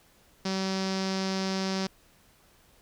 sawtooth tone with low-pass filter, 190.9 Hz, G3, 46 cents flat, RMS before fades -30 dBFS, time 0.45-1.87 s, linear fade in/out 5 ms, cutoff 5200 Hz, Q 4.1, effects pink hiss -61 dBFS RMS until 2.81 s

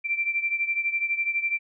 sine beating tone pair, 2348 / 2360 Hz, D7 / D7, -1 / +8 cents, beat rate 12 Hz, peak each -25 / -29 dBFS, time 0.04-1.59 s, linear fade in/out 20 ms, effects none

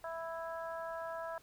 harmonic tone, 329.6 Hz, E4, in tune, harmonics 2 / 3 / 4 / 5, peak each -41 / -45 / -47 / -49 dBFS, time 0.04-1.38 s, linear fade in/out 2 ms, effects pink hiss -64 dBFS RMS until 1.42 s

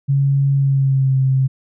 sine tone with pitch glide, 138.59 to 132.71 Hz, C#3 to C3, 0 to +25 cents, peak -12 dBFS, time 0.08-1.48 s, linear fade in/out 20 ms, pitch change -75 cents, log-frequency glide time 0.55-1.16 s, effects none

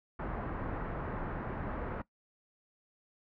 pink low-pass noise, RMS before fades -38 dBFS, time 0.19-2.02 s, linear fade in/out 5 ms, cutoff 1600 Hz, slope 24 dB/octave, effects noise-tail reverb RT60 0.1 s tail -19 dB re dry

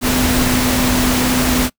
sine tone in noise, 251.1 Hz, B3, 29 cents sharp, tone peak -16 dBFS, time 0.01-1.7 s, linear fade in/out 50 ms, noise pink, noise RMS -17 dBFS, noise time 0.01-1.7 s, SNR -2 dB, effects noise-tail reverb RT60 0.1 s tail -22 dB re dry

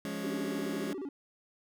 sawtooth chord, Db major, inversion first, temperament just, 173.24 / 207.9 / 277.2 Hz, F3 / Ab3 / Db4, -14 / +2 / 0 cents, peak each -38 / -34 / -35 dBFS, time 0.05-0.93 s, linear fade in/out 0 ms
triangle tone with vibrato, 329.6 Hz, E4, in tune, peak -34 dBFS, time 0.23-1.09 s, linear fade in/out 5 ms, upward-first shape square, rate 14 Hz, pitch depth 270 cents each way
effects none

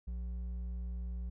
sine tone with hard clipping, 59.8 Hz, A#1, 45 cents sharp, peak -38 dBFS, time 0.07-1.3 s, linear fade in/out 10 ms, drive 5 dB, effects none

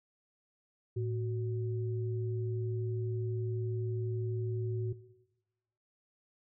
sine tone pair together, 111 / 371.7 Hz, A2 / F#4, +16 / +8 cents, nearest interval octave + major sixth, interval 2092 cents, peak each -32 / -37 dBFS, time 0.96-4.93 s, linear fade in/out 10 ms, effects noise-tail reverb RT60 1.0 s tail -17 dB re dry

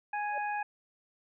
harmonic tone, 830.6 Hz, G#5, in tune, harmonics 1 / 2 / 3, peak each -32 / -38 / -42 dBFS, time 0.13-0.63 s, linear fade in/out 5 ms
sine tone with exponential growth, 583 Hz, D5, 13 cents flat, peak -34 dBFS, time 0.27-0.38 s, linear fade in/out 2 ms, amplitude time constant 22 ms
effects none

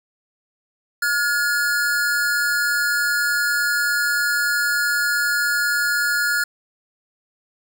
square tone pair together, 1425.3 / 1695 Hz, F6 / G#6, +35 / +35 cents, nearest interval minor third, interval 300 cents, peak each -20 / -24 dBFS, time 1.02-6.44 s, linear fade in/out 5 ms, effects none

